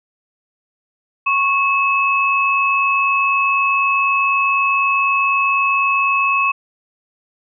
sine tone pair together, 1100 / 2588 Hz, C#6 / E7, -14 / -32 cents, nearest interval octave + minor third, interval 1482 cents, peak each -16 dBFS, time 1.26-6.52 s, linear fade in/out 10 ms, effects none

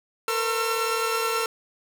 sawtooth tone cluster, 453.4 / 492.4 / 1080 / 1351 Hz, A#4 / B4 / C#6 / E6, -48 / -5 / -45 / +42 cents, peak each -23 / -30 / -31 / -23 dBFS, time 0.28-1.46 s, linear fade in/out 2 ms, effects none

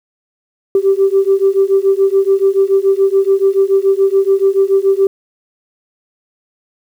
sine beating tone pair, 386.7 / 393.7 Hz, G4 / G4, -24 / +8 cents, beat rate 7 Hz, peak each -11 dBFS, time 0.75-5.07 s, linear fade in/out 2 ms, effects tanh soft clip ceiling -2 dBFS + 7-bit

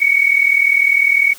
sine tone pair together, 2217 / 2257 Hz, C#7 / C#7, 0 / +31 cents, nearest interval unison, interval 31 cents, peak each -13 dBFS, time 0-1.34 s, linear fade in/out 20 ms, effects white hiss -39 dBFS RMS until 1.38 s

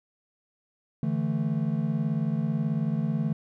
triangle chord, D suspended second, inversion none, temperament just, 146.83 / 165.19 / 220.2 Hz, D3 / E3 / A3, 0 / +4 / +2 cents, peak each -27 dBFS, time 1.03-3.33 s, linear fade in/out 2 ms, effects none

